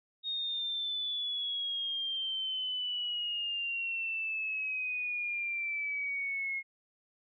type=exponential sweep; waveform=sine; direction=down; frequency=3729 to 2154 Hz; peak=-32 dBFS; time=0.23-6.63 s; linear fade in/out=50 ms; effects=none